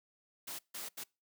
white noise bursts at uneven times, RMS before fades -43 dBFS, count 3, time 0.47-0.59 / 0.74-0.89 / 0.97-1.04 s, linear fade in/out 10 ms, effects noise-tail reverb RT60 0.3 s tail -26 dB re dry + high-pass 150 Hz 12 dB/octave

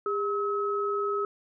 sine tone pair together, 405.2 / 1284.9 Hz, G#4 / E6, -43 / -45 cents, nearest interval octave + minor sixth, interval 1998 cents, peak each -28 / -29 dBFS, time 0.06-1.25 s, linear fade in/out 2 ms, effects none

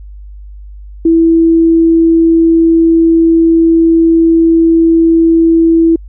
sine tone, 329.6 Hz, E4, in tune, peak -4 dBFS, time 1.05-5.96 s, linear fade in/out 5 ms, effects added 50 Hz sine -27 dBFS peak until 6.08 s

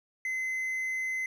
triangle tone, 2050 Hz, C7, 36 cents flat, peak -28 dBFS, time 0.25-1.26 s, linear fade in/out 2 ms, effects none

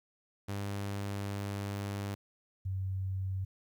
sawtooth / sine tone pair in turn, 100.3 / 94.97 Hz, G2 / F#2, +40 / +46 cents, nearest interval minor second, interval 94 cents, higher first, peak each -31 / -32 dBFS, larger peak first, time 0.48-2.15 / 2.65-3.45 s, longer first, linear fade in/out 10 ms, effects 12-bit

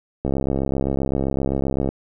click train, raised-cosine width 2 ms, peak -9 dBFS, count 112, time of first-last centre 0.25-1.89 s, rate 67.7 Hz, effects none

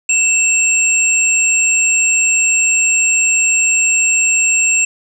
sine tone pair together, 2661 / 7526 Hz, E7 / A#8, +16 / +16 cents, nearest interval octave + tritone, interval 1800 cents, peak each -13 dBFS, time 0.09-4.85 s, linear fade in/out 5 ms, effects none

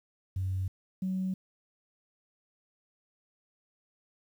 sine tone pair in turn, 94.1 / 187.44 Hz, F#2 / F#3, +30 / +23 cents, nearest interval octave, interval 1193 cents, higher second, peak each -28 dBFS, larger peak neither, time 0.36-0.68 / 1.02-1.34 s, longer neither, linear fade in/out 5 ms, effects tanh soft clip ceiling -24 dBFS + 10-bit

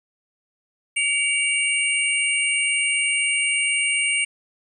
sine tone cluster, 2272 / 2793 / 8630 Hz, C#7 / F7 / C#9, +42 / -1 / -47 cents, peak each -22 / -24 / -24 dBFS, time 0.96-4.25 s, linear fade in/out 10 ms, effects 9-bit

